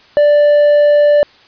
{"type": "tone", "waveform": "triangle", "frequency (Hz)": 587.3, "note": "D5", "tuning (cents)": 0, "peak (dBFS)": -4, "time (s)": [0.17, 1.23], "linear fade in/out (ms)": 0, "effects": ["white hiss -45 dBFS RMS until 1.47 s", "resampled to 11025 Hz"]}